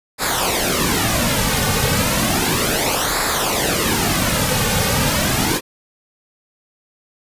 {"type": "noise with flanger", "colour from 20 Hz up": "pink", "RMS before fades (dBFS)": -18, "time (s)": [0.18, 5.61], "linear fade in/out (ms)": 50, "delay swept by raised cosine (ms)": [0.33, 3.03], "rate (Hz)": 0.33, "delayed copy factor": -0.7, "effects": ["resampled to 32000 Hz"]}